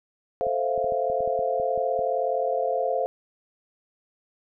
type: chord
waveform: sine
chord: F major seventh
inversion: first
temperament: equal with one note detuned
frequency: 441.5 / 523.3 / 659.3 / 698.5 Hz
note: A4 / C5 / E5 / F5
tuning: +6 / 0 / 0 / 0 cents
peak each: -30 / -26 / -31 / -27 dBFS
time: 0.41-3.06 s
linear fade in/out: 0 ms
type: clicks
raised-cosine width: 3 ms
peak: -29 dBFS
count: 11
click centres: 0.468 / 0.778 / 0.844 / 0.922 / 1.1 / 1.206 / 1.276 / 1.392 / 1.599 / 1.777 / 1.992 s
effects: none